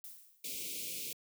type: noise with exponential decay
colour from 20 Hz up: violet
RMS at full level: -46 dBFS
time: 0.04-0.64 s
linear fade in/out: 1 ms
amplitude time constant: 130 ms
type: band-stop noise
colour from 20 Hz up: white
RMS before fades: -41 dBFS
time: 0.44-1.13 s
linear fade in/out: 5 ms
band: 550 to 2200 Hz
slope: 96 dB/octave
effects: high-pass 150 Hz 12 dB/octave

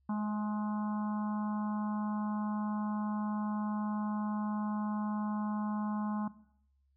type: harmonic tone with a mistuned harmonic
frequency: 210.4 Hz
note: G#3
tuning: 23 cents sharp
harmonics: 1 / 3 / 4 / 5 / 6 / 7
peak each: -31 / -50 / -43 / -44 / -52 / -54 dBFS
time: 0.09-6.28 s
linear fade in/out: 5 ms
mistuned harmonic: 3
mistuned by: +21 cents
effects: noise-tail reverb RT60 0.7 s tail -17 dB re dry + added 68 Hz sine -69 dBFS peak until 6.96 s

